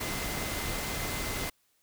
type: tone in noise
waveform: sine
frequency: 2062 Hz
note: C7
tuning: 26 cents flat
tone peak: -42 dBFS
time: 0-1.5 s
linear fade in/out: 10 ms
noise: pink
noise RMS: -34 dBFS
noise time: 0-1.5 s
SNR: -11 dB
effects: white hiss -71 dBFS RMS until 1.82 s